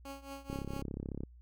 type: tone with tremolo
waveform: 15% pulse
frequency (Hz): 275.4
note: C#4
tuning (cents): -11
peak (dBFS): -35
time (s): 0.05-0.82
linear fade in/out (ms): 2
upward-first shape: triangle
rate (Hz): 4.5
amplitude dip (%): 90
type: click train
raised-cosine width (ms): 3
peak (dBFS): -26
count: 26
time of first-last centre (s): 0.5-1.235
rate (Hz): 34
effects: added 60 Hz sine -53 dBFS peak until 1.41 s